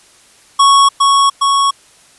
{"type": "tone with echo", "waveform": "square", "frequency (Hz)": 1108.7, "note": "C#6", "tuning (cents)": 0, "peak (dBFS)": -6, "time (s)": [0.59, 0.89], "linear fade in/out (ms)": 10, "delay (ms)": 410, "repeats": 2, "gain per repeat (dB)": -2, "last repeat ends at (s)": 1.71, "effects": ["white hiss -46 dBFS RMS until 2.18 s", "resampled to 24000 Hz"]}